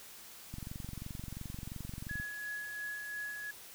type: click train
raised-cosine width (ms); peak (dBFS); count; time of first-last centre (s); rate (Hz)
5; -30; 39; 0.54-2.199; 22.9
type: tone with tremolo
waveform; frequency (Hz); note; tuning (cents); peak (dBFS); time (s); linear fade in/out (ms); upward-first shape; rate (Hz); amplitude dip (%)
sine; 1684; G#6; +24; -37; 2.09-3.51; 5; sine; 2.9; 35
effects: white hiss -52 dBFS RMS until 3.74 s